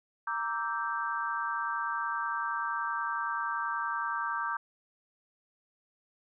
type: chord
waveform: sine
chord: E half-diminished seventh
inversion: second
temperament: equal with one note detuned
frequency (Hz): 932.3 / 1167.9 / 1318.5 / 1568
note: Bb5 / D6 / E6 / G6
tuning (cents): 0 / -10 / 0 / 0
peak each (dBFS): -36 / -34 / -39 / -35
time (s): 0.27-4.57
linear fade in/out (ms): 5
effects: none